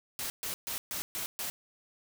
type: noise bursts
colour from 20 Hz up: white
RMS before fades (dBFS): -36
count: 6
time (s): 0.19-1.5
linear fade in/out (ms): 0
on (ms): 110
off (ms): 130
effects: none